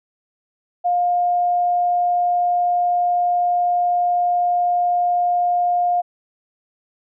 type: tone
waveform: sine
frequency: 708 Hz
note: F5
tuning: 23 cents sharp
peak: -15 dBFS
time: 0.84-6.02 s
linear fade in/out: 20 ms
effects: none